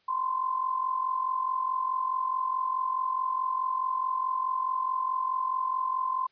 sine tone with amplitude modulation, 1037 Hz, C6, 16 cents flat, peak -23 dBFS, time 0.08-6.27 s, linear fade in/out 10 ms, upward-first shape sine, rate 44.7 Hz, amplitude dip 70%, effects white hiss -68 dBFS RMS until 6.31 s + resampled to 11025 Hz

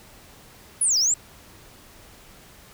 sine linear two-way sweep, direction down then up, 10548 to 4733 to 7800 Hz, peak -15 dBFS, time 0.81-1.14 s, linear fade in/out 5 ms, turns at 0.98 s, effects tanh soft clip ceiling -17 dBFS + pink hiss -49 dBFS RMS until 2.73 s

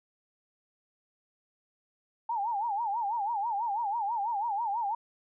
sine tone with vibrato, 869 Hz, A5, 22 cents flat, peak -28 dBFS, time 2.29-4.95 s, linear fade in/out 5 ms, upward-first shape sine, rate 6.1 Hz, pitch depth 170 cents each way, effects none

